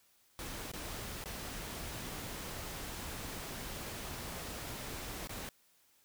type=noise with dropouts; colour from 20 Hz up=pink; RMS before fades=-43 dBFS; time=0.39-5.49 s; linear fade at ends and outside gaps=0 ms; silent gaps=0.716-0.736 / 1.24-1.258 / 5.273-5.294 s; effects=white hiss -69 dBFS RMS until 6.04 s